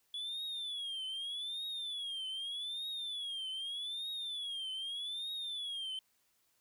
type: tone with vibrato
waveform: sine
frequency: 3395 Hz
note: G#7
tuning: 37 cents sharp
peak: -35 dBFS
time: 0.14-5.99 s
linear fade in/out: 2 ms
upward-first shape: triangle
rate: 0.82 Hz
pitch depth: 190 cents each way
effects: tanh soft clip ceiling -37 dBFS + white hiss -75 dBFS RMS until 6.6 s